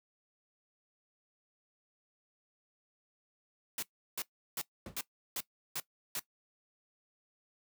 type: noise bursts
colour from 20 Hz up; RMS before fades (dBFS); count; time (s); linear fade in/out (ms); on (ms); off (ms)
white; -37; 7; 3.78-6.195; 2; 45; 350
type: noise with exponential decay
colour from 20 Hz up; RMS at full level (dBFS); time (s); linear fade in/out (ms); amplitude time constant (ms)
brown; -34; 4.86-5; 2; 29
effects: noise-tail reverb RT60 0.1 s tail -18 dB re dry + high-pass 100 Hz 12 dB/octave